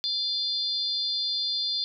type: tone cluster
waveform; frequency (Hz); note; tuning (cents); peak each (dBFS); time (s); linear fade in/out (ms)
sine; 3521 / 4205 / 4753; A7 / C8 / D8; 0 / +8 / +20; -30; 0.04-1.84; 0
effects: none